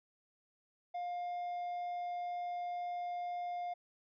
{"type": "tone", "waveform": "triangle", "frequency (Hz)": 707, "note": "F5", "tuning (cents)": 21, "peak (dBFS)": -35, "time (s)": [0.94, 3.74], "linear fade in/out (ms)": 10, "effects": ["resampled to 11025 Hz"]}